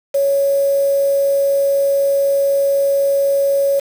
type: tone with quantisation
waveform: sine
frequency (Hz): 556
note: C#5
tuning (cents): +5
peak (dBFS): -12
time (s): 0.14-3.8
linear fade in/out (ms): 10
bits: 5
effects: none